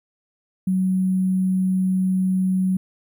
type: tone with sample-and-hold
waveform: sine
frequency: 186.8 Hz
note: F#3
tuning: 17 cents sharp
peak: -17 dBFS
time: 0.67-2.77 s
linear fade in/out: 5 ms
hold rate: 11025 Hz
effects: none